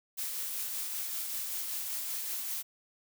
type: noise with tremolo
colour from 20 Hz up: blue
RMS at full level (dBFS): -35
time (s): 0.17-2.63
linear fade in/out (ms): 20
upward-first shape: triangle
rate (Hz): 5.2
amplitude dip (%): 30
effects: none